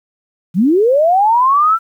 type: linear sweep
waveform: sine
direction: up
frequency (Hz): 155.56 to 1365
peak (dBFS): -8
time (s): 0.54-1.79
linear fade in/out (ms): 50
effects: 8-bit